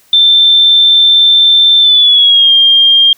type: tone with pitch glide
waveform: sine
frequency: 3558 to 3207 Hz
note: A7 to G7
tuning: +19 to +39 cents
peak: -3 dBFS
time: 0.13-3.13 s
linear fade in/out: 2 ms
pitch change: -180 cents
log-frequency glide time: 1.8-2.52 s
effects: white hiss -48 dBFS RMS until 3.17 s